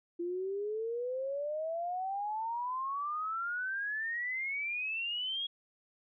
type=exponential sweep; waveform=sine; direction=up; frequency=340.4 to 3322 Hz; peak=-33 dBFS; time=0.19-5.47 s; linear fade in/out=10 ms; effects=none